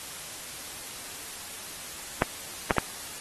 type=clicks; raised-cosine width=0.5 ms; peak=-6 dBFS; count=3; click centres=2.221 / 2.708 / 2.783 s; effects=white hiss -40 dBFS RMS until 3.2 s + AAC 32 kbps